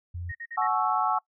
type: tone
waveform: sine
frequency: 87.3 Hz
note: F2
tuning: in tune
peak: -32 dBFS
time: 0.14-0.32 s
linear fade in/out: 10 ms
type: tone bursts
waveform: sine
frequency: 1864.7 Hz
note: A#6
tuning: in tune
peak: -35 dBFS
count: 4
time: 0.29-0.674 s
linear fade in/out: 10 ms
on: 60 ms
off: 48 ms
type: chord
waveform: sine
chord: F# minor seventh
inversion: none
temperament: equal with one note detuned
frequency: 740 / 857.4 / 1108.7 / 1318.5 Hz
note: F#5 / A5 / C#6 / E6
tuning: 0 / -45 / 0 / 0 cents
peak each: -28 dBFS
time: 0.57-1.19 s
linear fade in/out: 10 ms
effects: noise-tail reverb RT60 0.1 s tail -24 dB re dry